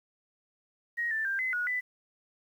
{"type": "tone with pitch steps", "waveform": "sine", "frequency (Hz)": [1883, 1770, 1586, 2037, 1455, 1993], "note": ["A#6", "A6", "G6", "C7", "F#6", "B6"], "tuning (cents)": [17, 10, 20, -47, -29, 15], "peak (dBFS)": -28, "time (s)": [0.97, 1.81], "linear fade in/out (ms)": 20, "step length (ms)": 140, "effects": ["10-bit"]}